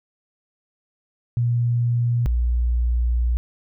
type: tone pair in turn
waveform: sine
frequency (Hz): 119.5 / 59.75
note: A#2 / A#1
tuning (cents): +43 / +43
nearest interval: octave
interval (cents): 1200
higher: first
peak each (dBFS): -17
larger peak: neither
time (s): 1.37-2.26 / 2.26-3.37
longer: second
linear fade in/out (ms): 0
effects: none